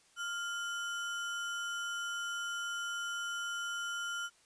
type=tone with sample-and-hold; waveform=sine; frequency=1396.9 Hz; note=F6; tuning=in tune; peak=-35 dBFS; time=0.16-4.3 s; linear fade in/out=50 ms; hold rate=4410 Hz; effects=white hiss -66 dBFS RMS until 4.45 s + resampled to 22050 Hz